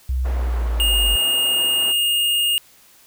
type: linear sweep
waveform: sine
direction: down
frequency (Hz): 65.2 to 51.4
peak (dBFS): -18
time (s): 0.09-1.16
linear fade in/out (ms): 5
type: band-pass noise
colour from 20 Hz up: white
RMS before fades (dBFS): -36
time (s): 0.24-1.93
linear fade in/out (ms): 20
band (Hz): 220 to 940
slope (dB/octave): 12
type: tone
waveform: square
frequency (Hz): 2839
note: F7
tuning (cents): +28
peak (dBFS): -17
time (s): 0.8-2.58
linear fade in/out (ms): 0
effects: white hiss -51 dBFS RMS until 3.06 s